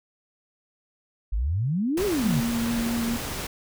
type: exponential two-way sweep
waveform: sine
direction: up then down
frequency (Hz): 46.25 to 428.9 to 126.3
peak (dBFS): -22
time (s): 1.32-2.41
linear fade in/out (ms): 10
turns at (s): 2.05
type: noise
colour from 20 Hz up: pink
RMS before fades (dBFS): -32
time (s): 1.97-3.47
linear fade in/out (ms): 5
type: tone with vibrato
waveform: sine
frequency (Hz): 233.1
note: A#3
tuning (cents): 0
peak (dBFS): -24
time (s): 2.24-3.17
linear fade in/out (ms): 10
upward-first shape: sine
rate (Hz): 4.7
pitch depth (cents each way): 14
effects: none